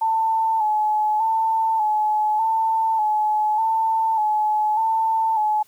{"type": "tone with vibrato", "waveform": "sine", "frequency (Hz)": 872, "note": "A5", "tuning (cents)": -16, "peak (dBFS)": -17, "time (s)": [0.01, 5.63], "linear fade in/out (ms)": 10, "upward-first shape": "square", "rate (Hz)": 0.84, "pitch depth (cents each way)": 39, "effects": ["white hiss -57 dBFS RMS until 5.67 s"]}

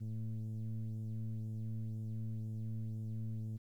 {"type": "tone with frequency modulation", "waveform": "sine", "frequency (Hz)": 110, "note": "A2", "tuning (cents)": 0, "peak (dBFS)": -36, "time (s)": [0, 3.58], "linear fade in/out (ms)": 20, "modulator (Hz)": 109, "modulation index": 0.71, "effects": ["tanh soft clip ceiling -35 dBFS", "12-bit"]}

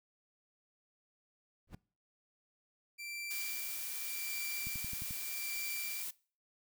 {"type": "noise with exponential growth", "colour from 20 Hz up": "brown", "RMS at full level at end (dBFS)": -39, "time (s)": [1.67, 1.75], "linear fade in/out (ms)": 5, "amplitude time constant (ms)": 17}
{"type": "tone with tremolo", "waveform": "sawtooth", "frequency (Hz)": 2349, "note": "D7", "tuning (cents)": 0, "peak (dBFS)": -37, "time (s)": [2.98, 6.04], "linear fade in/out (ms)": 20, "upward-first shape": "sine", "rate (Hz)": 0.84, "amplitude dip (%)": 75}
{"type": "noise", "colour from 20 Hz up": "blue", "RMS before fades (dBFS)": -41, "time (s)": [3.3, 6.11], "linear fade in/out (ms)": 10}
{"type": "click train", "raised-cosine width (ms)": 5, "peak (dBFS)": -34, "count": 6, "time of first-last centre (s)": [4.67, 5.109], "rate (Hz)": 11.4}
{"effects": ["noise-tail reverb RT60 0.4 s tail -22 dB re dry"]}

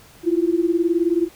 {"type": "beating tone pair", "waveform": "sine", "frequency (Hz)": [331.1, 350.1], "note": ["E4", "F4"], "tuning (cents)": [8, 4], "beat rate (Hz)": 19, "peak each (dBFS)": -19, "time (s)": [0.23, 1.29], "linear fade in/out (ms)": 50, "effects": ["pink hiss -48 dBFS RMS until 1.35 s"]}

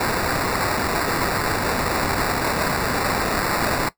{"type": "noise with sample-and-hold", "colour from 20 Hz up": "white", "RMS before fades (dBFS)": -22, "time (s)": [0, 3.89], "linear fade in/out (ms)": 5, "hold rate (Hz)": 3150, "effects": ["noise-tail reverb RT60 0.1 s tail -17 dB re dry"]}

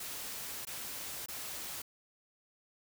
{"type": "noise with dropouts", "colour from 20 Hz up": "white", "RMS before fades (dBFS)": -42, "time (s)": [0, 1.82], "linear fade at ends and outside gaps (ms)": 5, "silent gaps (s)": [[0.652, 0.669], [1.261, 1.284]], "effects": []}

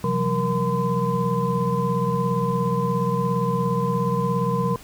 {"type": "tone cluster", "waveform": "sine", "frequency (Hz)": [130.6, 171.5, 188.6, 469.9, 1021], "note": ["C3", "F3", "F#3", "A#4", "C6"], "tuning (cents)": [-3, -31, 33, 14, -43], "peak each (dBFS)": -26, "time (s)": [0.04, 4.76], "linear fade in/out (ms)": 2, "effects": ["pink hiss -45 dBFS RMS until 4.83 s"]}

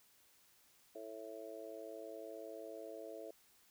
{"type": "harmonic tone", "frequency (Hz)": 110, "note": "A2", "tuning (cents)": 0, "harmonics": [3, 4, 5, 6], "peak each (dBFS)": [-54, -51, -52, -51], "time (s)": [0.95, 3.31], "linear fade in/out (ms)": 5, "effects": ["white hiss -69 dBFS RMS until 3.7 s"]}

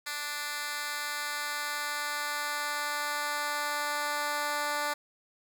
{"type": "tone with high-pass filter sweep", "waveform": "10% pulse", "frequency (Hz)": 293.7, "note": "D4", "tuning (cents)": 0, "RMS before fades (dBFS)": -33, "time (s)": [0.06, 4.94], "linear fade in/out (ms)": 10, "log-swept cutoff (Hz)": [1900, 690], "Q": 0.8, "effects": []}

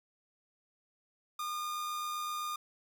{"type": "tone with amplitude modulation", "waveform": "45% pulse", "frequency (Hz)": 1215, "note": "D#6", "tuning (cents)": -42, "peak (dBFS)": -34, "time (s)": [1.39, 2.56], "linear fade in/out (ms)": 5, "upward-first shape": "sine", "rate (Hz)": 87.7, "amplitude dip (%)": 25, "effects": []}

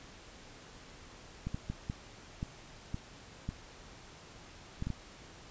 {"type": "clicks", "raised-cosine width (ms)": 5, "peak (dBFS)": -23, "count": 10, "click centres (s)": [1.47, 1.545, 1.7, 1.899, 2.429, 2.944, 3.49, 4.824, 4.87, 4.903], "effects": ["pink hiss -53 dBFS RMS until 5.5 s", "resampled to 16000 Hz"]}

